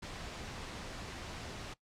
pink noise, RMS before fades -44 dBFS, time 0.02-1.74 s, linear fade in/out 10 ms, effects noise-tail reverb RT60 0.1 s tail -18 dB re dry + low-pass 6000 Hz 12 dB/octave

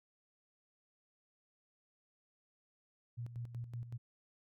sine tone with tremolo, 118.8 Hz, A#2, 33 cents sharp, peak -39 dBFS, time 3.17-3.98 s, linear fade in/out 20 ms, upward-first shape square, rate 5.3 Hz, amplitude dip 65%, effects none

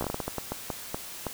slowing click train, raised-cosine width 1 ms, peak -16 dBFS, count 13, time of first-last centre 0.01-1.267 s, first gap 14 ms, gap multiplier 1.33, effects white hiss -41 dBFS RMS until 1.33 s

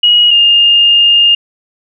sine tone pair in turn, 2898 / 2824 Hz, F#7 / F7, -37 / +19 cents, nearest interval unison, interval 44 cents, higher first, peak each -4 dBFS, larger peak neither, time 0.03-0.31 / 0.31-1.35 s, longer second, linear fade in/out 5 ms, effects none

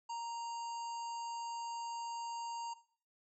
harmonic tone, 932.3 Hz, A#5, in tune, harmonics 1 / 3 / 5 / 7 / 8, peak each -39 / -54 / -54 / -58 / -56 dBFS, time 0.09-2.74 s, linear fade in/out 10 ms, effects noise-tail reverb RT60 0.5 s tail -17 dB re dry

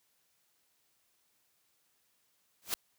white noise with exponential growth, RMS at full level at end -29 dBFS, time 2.62-2.74 s, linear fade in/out 0 ms, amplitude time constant 25 ms, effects white hiss -74 dBFS RMS until 2.98 s + high-pass 60 Hz 12 dB/octave

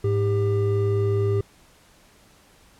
triangle tone pair together, 105.34 / 397.7 Hz, G#2 / G4, +25 / +25 cents, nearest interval octave + major seventh, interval 2300 cents, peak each -19 / -21 dBFS, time 0.04-1.41 s, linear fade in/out 5 ms, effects pink hiss -55 dBFS RMS until 2.79 s + low-pass 12000 Hz 12 dB/octave

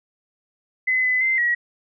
sine tone with pitch steps, 2030 / 2012 / 2076 / 1914 Hz, B6 / B6 / C7 / A#6, +47 / +32 / -14 / +45 cents, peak -17 dBFS, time 0.87-1.55 s, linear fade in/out 10 ms, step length 170 ms, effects none

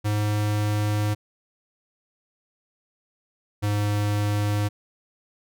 square tone pair in turn, 104.9 / 103.64 Hz, G#2 / G#2, +18 / -3 cents, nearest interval unison, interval 21 cents, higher first, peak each -22 dBFS, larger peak neither, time 0.04-1.15 / 3.62-4.69 s, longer first, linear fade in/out 20 ms, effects none

